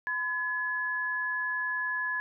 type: tone pair together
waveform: sine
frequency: 1010.8 / 1700 Hz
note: B5 / G#6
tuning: +40 / +40 cents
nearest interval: major sixth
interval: 900 cents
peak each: -36 / -29 dBFS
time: 0.07-2.2 s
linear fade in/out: 0 ms
effects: none